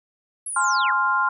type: linear sweep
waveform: sine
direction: down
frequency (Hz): 11175 to 893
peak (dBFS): -27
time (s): 0.46-0.94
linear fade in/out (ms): 5
type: chord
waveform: sine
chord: F minor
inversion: first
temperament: just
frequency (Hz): 838.1 / 1047.7 / 1396.9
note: Ab5 / C6 / F6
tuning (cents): +16 / +2 / 0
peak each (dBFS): -27 / -21 / -21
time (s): 0.56-1.29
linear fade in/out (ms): 5
effects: none